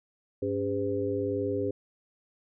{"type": "harmonic tone with a mistuned harmonic", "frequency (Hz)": 101.1, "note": "G#2", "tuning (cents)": -46, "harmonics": [1, 3, 4, 5], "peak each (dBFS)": [-36, -33, -30, -33], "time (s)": [0.42, 1.71], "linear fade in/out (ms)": 5, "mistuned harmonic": 3, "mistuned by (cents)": -130, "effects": []}